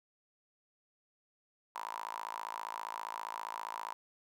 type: tone with high-pass filter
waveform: sawtooth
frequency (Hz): 55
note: A1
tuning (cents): 0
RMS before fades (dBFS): -42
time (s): 1.75-3.93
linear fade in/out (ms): 0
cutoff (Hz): 960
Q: 9.1
effects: none